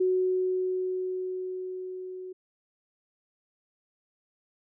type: tone with level ramp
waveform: sine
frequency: 370 Hz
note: F#4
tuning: in tune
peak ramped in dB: -21 to -37 dBFS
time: 0-2.33 s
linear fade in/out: 10 ms
effects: none